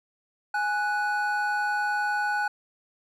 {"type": "tone pair together", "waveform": "triangle", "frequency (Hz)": [830.6, 1480], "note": ["G#5", "F#6"], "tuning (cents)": [0, 0], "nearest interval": "minor seventh", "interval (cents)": 1000, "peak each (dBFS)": -25, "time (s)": [0.54, 2.48], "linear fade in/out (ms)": 5, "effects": []}